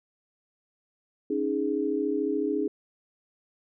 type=chord; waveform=sine; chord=C# suspended second; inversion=none; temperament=equal; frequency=277.2 / 311.1 / 415.3 Hz; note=C#4 / D#4 / G#4; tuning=0 / 0 / 0 cents; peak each=-30 / -29 / -28 dBFS; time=1.3-2.68 s; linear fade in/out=5 ms; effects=none